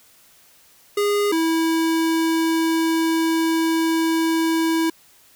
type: tone pair in turn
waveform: square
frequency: 410 / 326.1 Hz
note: G#4 / E4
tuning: -22 / -19 cents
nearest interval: major third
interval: 397 cents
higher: first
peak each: -18 dBFS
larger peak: neither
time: 0.97-1.32 / 1.32-4.9 s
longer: second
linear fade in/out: 5 ms
effects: white hiss -53 dBFS RMS until 5.35 s